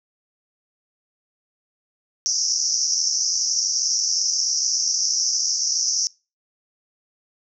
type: band-pass noise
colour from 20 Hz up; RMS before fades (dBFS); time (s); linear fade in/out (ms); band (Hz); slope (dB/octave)
pink; -22; 2.26-6.07; 0; 5300 to 6100; 96
effects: noise-tail reverb RT60 0.3 s tail -24 dB re dry